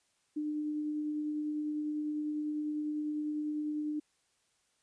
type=tone with tremolo; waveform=sine; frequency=301 Hz; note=D4; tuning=43 cents sharp; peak=-31 dBFS; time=0.36-4 s; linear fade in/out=10 ms; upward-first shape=triangle; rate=10 Hz; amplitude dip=25%; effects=white hiss -74 dBFS RMS until 4.82 s + resampled to 22050 Hz